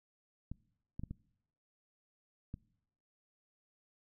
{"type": "clicks", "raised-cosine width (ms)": 5, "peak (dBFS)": -29, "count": 5, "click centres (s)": [0.516, 0.995, 1.036, 1.11, 2.541], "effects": ["noise-tail reverb RT60 0.8 s tail -23 dB re dry"]}